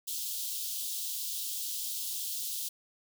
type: high-pass noise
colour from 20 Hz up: white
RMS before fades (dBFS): -36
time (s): 0.07-2.69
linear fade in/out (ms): 10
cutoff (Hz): 3100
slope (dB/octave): 48
effects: none